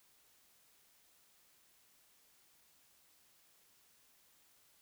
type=silence; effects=white hiss -69 dBFS RMS until 4.81 s